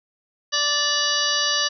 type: harmonic tone with a mistuned harmonic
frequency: 584 Hz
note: D5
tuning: 10 cents flat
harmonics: 1 / 2 / 3 / 5 / 6 / 7 / 8 / 9 / 10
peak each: -33 / -29 / -26 / -25 / -32 / -29 / -25 / -32 / -28 dBFS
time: 0.52-1.69 s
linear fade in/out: 20 ms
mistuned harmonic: 7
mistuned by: -87 cents
effects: none